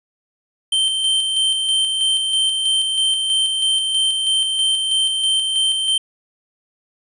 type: tone with tremolo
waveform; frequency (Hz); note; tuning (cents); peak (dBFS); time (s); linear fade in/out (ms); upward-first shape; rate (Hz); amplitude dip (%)
square; 3119; G7; -9; -15; 0.72-5.98; 5; square; 3.1; 35
effects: resampled to 24000 Hz + 9-bit